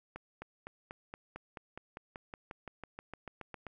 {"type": "accelerating click train", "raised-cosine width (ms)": 0.5, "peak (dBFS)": -28, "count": 20, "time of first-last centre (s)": [0.16, 3.667], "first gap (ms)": 260, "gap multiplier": 0.96, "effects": []}